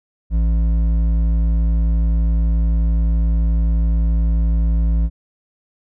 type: tone with hard clipping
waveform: triangle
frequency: 55.8 Hz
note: A1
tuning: 25 cents sharp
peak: -15 dBFS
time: 0.3-5.1 s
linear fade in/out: 50 ms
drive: 11 dB
effects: none